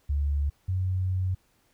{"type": "tone pair in turn", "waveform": "sine", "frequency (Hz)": [71.7, 92.85], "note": ["D2", "F#2"], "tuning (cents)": [-41, 7], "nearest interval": "major third", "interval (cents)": 448, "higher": "second", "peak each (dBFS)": [-23, -24], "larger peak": "first", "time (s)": [[0.09, 0.5], [0.68, 1.35]], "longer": "second", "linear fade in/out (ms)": 10, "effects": ["pink hiss -67 dBFS RMS until 1.73 s"]}